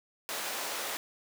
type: high-pass noise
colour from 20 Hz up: pink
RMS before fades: -36 dBFS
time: 0.29-0.97 s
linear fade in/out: 0 ms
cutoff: 540 Hz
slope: 12 dB/octave
effects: none